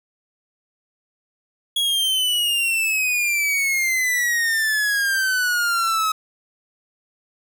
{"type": "exponential sweep", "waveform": "45% pulse", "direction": "down", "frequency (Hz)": [3344, 1274], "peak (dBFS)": -18, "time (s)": [1.76, 6.12], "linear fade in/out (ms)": 5, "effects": []}